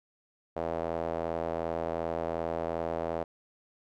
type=tone with band-pass filter; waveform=sawtooth; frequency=82.7 Hz; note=E2; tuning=6 cents sharp; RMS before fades=-33 dBFS; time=0.56-3.24 s; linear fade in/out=10 ms; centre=610 Hz; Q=2.5; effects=none